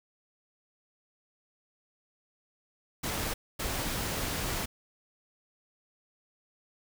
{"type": "noise bursts at uneven times", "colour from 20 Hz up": "pink", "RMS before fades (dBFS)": -33, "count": 2, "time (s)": [[3.03, 3.34], [3.59, 4.66]], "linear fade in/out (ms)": 10, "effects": []}